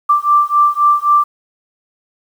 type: beating tone pair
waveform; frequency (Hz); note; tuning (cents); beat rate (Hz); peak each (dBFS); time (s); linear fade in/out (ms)
sine; 1174.7 / 1178.5; D6 / D6; 0 / +6; 3.8; -12; 0.09-1.24; 10
effects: 7-bit